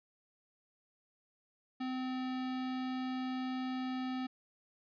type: tone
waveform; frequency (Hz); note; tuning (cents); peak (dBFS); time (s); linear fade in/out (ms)
square; 257.1; C4; -30; -36; 1.8-4.27; 10
effects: resampled to 11025 Hz